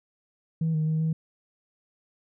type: tone with pitch steps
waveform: sine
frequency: 161.7 / 155.7 / 157.7 / 159.9 Hz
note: E3 / D#3 / D#3 / D#3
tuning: -33 / +2 / +24 / +48 cents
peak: -21 dBFS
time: 0.61-1.13 s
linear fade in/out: 5 ms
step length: 130 ms
effects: tanh soft clip ceiling -20 dBFS